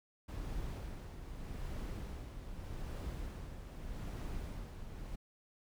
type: noise with tremolo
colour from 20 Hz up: brown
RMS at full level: -41 dBFS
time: 0.28-5.16 s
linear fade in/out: 10 ms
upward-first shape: sine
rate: 0.82 Hz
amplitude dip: 50%
effects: none